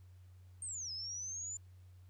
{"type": "linear two-way sweep", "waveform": "sine", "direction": "down then up", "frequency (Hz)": [8800, 5050, 7140], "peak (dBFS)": -40, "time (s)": [0.62, 1.57], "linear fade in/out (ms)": 2, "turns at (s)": 0.92, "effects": ["added 91 Hz sine -55 dBFS peak until 2.09 s", "pink hiss -75 dBFS RMS until 2.09 s"]}